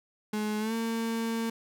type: tone with pitch glide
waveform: 35% pulse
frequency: 212.3 to 227.5 Hz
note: G#3 to A#3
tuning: +38 to -42 cents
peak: -27 dBFS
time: 0.33-1.5 s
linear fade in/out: 5 ms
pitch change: +120 cents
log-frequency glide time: 0.59-0.74 s
effects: none